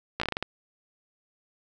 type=slowing click train; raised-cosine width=0.3 ms; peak=-12 dBFS; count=8; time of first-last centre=0.2-0.426 s; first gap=15 ms; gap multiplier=1.25; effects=none